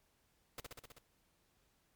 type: noise with echo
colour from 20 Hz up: pink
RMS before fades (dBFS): -45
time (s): 0.58-0.6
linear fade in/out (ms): 2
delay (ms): 64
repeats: 6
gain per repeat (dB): -2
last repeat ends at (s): 0.984
effects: pink hiss -75 dBFS RMS until 1.95 s + MP3 96 kbps